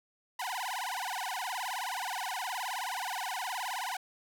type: tone with vibrato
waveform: sawtooth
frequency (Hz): 861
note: A5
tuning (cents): -38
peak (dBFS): -30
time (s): 0.39-3.97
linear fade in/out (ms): 5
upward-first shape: sine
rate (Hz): 19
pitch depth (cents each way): 300
effects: none